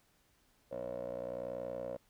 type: tone with band-pass filter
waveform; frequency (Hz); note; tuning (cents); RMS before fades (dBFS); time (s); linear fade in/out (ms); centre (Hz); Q
15% pulse; 60.8; B1; -26; -41; 0.71-1.97; 10; 530; 7
effects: pink hiss -71 dBFS RMS until 2.09 s